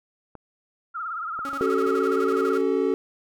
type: clicks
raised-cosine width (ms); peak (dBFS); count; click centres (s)
1; -27; 3; 0.353 / 1.391 / 1.531
type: tone with vibrato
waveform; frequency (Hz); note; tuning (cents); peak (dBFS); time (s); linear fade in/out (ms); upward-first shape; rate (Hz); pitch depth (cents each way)
sine; 1318.5; E6; 0; -28; 0.94-2.59; 20; triangle; 18; 130
type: tone with tremolo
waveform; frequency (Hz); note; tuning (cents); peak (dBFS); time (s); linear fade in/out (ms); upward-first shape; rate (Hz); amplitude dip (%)
sawtooth; 277.2; C#4; 0; -29; 1.45-2.61; 0; square; 12; 65
type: chord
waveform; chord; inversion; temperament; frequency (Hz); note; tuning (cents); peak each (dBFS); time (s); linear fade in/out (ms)
triangle; F# minor; second; equal with one note detuned; 277.2 / 379.7 / 440; C#4 / F#4 / A4; 0 / +45 / 0; -24 / -22 / -22; 1.61-2.94; 0
effects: none